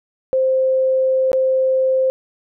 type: tone with dropouts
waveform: sine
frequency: 523.3 Hz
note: C5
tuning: in tune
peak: -13 dBFS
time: 0.33-2.1 s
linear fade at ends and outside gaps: 0 ms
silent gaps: 1.317-1.331 s
effects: none